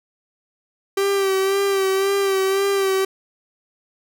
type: tone with vibrato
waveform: 45% pulse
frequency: 390 Hz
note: G4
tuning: 9 cents flat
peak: -17 dBFS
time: 0.97-3.05 s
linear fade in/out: 5 ms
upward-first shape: sine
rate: 1.9 Hz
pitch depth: 34 cents each way
effects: none